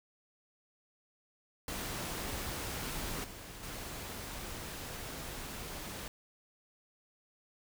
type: noise with level steps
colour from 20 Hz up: pink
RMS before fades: -39 / -48 / -43 dBFS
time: 1.68-6.08 s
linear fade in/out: 2 ms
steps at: 3.24 / 3.63 s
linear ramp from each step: 2 ms
effects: none